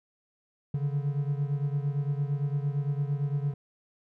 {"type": "beating tone pair", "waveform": "triangle", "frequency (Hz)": [140.5, 149.3], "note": ["C#3", "D3"], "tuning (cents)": [24, 29], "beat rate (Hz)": 8.8, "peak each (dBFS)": [-26, -30], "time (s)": [0.74, 3.54], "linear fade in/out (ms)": 5, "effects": []}